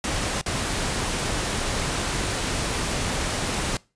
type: noise with dropouts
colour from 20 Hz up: pink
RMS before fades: -26 dBFS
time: 0.04-3.77 s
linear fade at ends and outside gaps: 2 ms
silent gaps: 0.413-0.461 s
effects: noise-tail reverb RT60 0.3 s tail -23 dB re dry + resampled to 22050 Hz

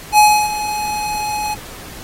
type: tone with ADSR envelope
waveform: square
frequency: 843 Hz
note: G#5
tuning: 26 cents sharp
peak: -6 dBFS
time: 0.12-1.55 s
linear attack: 61 ms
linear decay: 310 ms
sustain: -14 dB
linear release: 17 ms
effects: pink hiss -35 dBFS RMS until 2.03 s + AAC 48 kbps

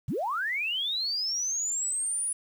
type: linear sweep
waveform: sine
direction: up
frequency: 83.6 to 9880 Hz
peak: -27 dBFS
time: 0.08-2.33 s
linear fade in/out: 5 ms
effects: 9-bit

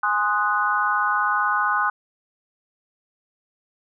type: chord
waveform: sine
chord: Ab dominant seventh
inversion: none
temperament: equal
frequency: 830.6 / 1046.5 / 1244.5 / 1480 Hz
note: Ab5 / C6 / Eb6 / Gb6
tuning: 0 / 0 / 0 / 0 cents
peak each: -26 / -25 / -23 / -23 dBFS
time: 0.03-1.9 s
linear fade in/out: 5 ms
effects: none

